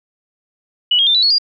sine tone with pitch steps, 2944 / 3248 / 3583 / 3953 / 4360 / 4810 Hz, F#7 / G#7 / A7 / B7 / C#8 / D8, -9 / -39 / +31 / +1 / -29 / +41 cents, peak -10 dBFS, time 0.91-1.384 s, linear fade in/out 5 ms, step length 79 ms, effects none

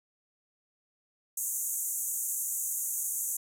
pink band-pass noise, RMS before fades -33 dBFS, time 1.37-3.37 s, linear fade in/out 5 ms, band 6400 to 15000 Hz, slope 96 dB/octave, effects none

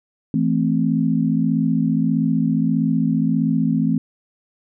sine chord, A minor, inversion second, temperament equal, 164.81 / 220 / 261.6 Hz, E3 / A3 / C4, 0 / 0 / 0 cents, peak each -20 dBFS, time 0.34-3.98 s, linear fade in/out 2 ms, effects none

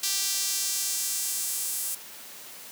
sawtooth tone with high-pass filter sweep, 392 Hz, G4, in tune, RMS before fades -29 dBFS, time 0.03-1.95 s, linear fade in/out 5 ms, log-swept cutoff 5000 to 9500 Hz, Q 1.2, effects white hiss -44 dBFS RMS until 2.71 s + high-pass 150 Hz 12 dB/octave

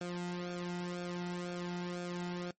sawtooth tone with flanger, 176.5 Hz, F3, 19 cents sharp, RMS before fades -39 dBFS, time 0.01-2.51 s, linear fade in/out 2 ms, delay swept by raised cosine 1 to 1.79 ms, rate 2 Hz, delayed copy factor -0.8, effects noise-tail reverb RT60 0.1 s tail -21 dB re dry + MP3 32 kbps

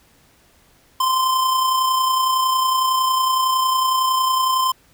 square tone with amplitude modulation, 1038 Hz, C6, 14 cents flat, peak -15 dBFS, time 1-4.72 s, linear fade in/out 5 ms, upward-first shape sine, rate 30.9 Hz, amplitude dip 35%, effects pink hiss -55 dBFS RMS until 4.93 s

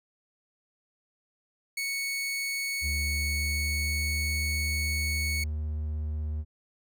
sawtooth tone, 2217 Hz, C#7, in tune, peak -26 dBFS, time 1.77-5.44 s, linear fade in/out 5 ms
triangle tone with pitch glide, 73.42 to 76.36 Hz, D2 to D#2, 0 to -32 cents, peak -27 dBFS, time 2.81-6.45 s, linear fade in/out 50 ms, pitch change +68 cents, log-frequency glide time 2.95-4.26 s
effects none

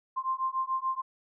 sine beating tone pair, 1046.5 / 1053.4 Hz, C6 / C6, 0 / +11 cents, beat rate 6.9 Hz, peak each -31 dBFS, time 0.16-1.02 s, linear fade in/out 20 ms, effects none

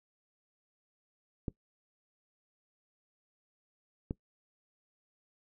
clicks, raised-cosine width 3 ms, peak -21 dBFS, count 2, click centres 1.482 / 4.109 s, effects noise-tail reverb RT60 0.1 s tail -21 dB re dry

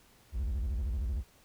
triangle tone with vibrato, 62.1 Hz, B1, 10 cents sharp, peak -28 dBFS, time 0.32-1.24 s, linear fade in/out 50 ms, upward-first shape square, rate 13 Hz, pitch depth 270 cents each way, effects pink hiss -62 dBFS RMS until 1.44 s

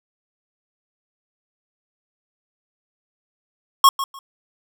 square tone with echo, 1091 Hz, C#6, 28 cents flat, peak -8 dBFS, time 3.84-3.89 s, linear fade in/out 2 ms, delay 150 ms, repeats 2, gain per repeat -14 dB, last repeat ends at 4.19 s, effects none

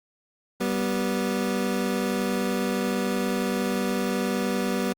25% pulse tone pair together, 194.22 / 244.9 Hz, G3 / B3, -16 / -14 cents, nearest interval major third, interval 402 cents, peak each -23 dBFS, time 0.6-4.93 s, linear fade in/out 10 ms, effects Opus 48 kbps

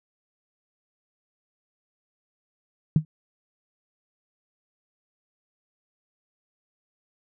sine tone with exponential decay, 155.56 Hz, D#3, in tune, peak -11 dBFS, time 2.96-3.05 s, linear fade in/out 2 ms, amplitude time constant 19 ms, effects none

